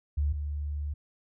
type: tone pair in turn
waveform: sine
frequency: 72.9 / 73.32 Hz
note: D2 / D2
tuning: -12 / -2 cents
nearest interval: unison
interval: 10 cents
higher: second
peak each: -24 / -30 dBFS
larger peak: first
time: 0.17-0.33 / 0.33-0.94 s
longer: second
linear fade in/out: 10 ms
effects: none